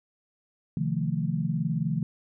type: chord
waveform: sine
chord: F dominant seventh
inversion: second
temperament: equal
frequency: 130.81 / 155.56 / 174.61 / 220 Hz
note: C3 / Eb3 / F3 / A3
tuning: 0 / 0 / 0 / 0 cents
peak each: -33 / -28 / -30 / -33 dBFS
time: 0.77-2.03 s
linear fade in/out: 2 ms
effects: none